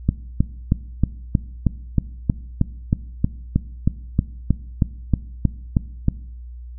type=click train; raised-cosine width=5 ms; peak=-3 dBFS; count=20; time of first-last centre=0.09-6.084 s; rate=3.17 Hz; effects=noise-tail reverb RT60 0.8 s tail -20 dB re dry + added 60 Hz sine -33 dBFS peak until 6.78 s